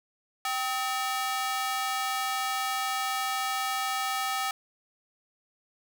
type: ring-modulated tone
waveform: sawtooth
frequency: 1028 Hz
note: C6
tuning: 31 cents flat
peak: -21 dBFS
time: 0.45-4.51 s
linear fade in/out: 2 ms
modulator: 249 Hz
effects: none